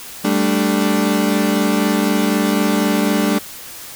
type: chord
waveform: 35% pulse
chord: G suspended second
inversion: none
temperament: equal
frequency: 196 / 220 / 293.7 Hz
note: G3 / A3 / D4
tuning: 0 / 0 / 0 cents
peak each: -17 dBFS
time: 0.24-3.39 s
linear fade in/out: 10 ms
effects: white hiss -34 dBFS RMS until 3.95 s